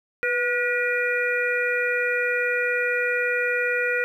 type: harmonic tone with a mistuned harmonic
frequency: 482.4 Hz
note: B4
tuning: 41 cents flat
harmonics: 1 / 3 / 4 / 5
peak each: -26 / -25 / -27 / -28 dBFS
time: 0.23-4.04 s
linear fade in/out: 0 ms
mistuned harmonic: 1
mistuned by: +34 cents
effects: 9-bit